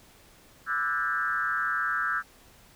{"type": "tone with frequency modulation", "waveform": "sine", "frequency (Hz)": 1462, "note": "F#6", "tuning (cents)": -21, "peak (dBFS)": -25, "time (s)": [0.66, 2.23], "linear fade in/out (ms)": 50, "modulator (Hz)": 143, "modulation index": 1.6, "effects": ["pink hiss -56 dBFS RMS until 2.75 s"]}